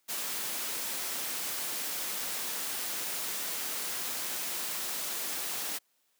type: noise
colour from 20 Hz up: white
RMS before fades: -35 dBFS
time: 0.08-5.79 s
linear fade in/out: 20 ms
effects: white hiss -73 dBFS RMS until 6.19 s + high-pass 200 Hz 12 dB/octave